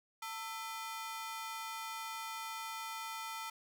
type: ring-modulated tone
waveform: sawtooth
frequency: 1108.7 Hz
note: C#6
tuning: in tune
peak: -34 dBFS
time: 0.22-3.5 s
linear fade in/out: 5 ms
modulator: 211 Hz
effects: 12-bit